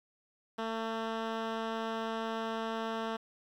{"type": "tone with low-pass filter", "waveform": "10% pulse", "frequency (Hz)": 224.5, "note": "A3", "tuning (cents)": 35, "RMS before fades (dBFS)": -36, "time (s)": [0.58, 3.17], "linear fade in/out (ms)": 10, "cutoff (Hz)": 3400, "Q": 0.76, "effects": ["10-bit"]}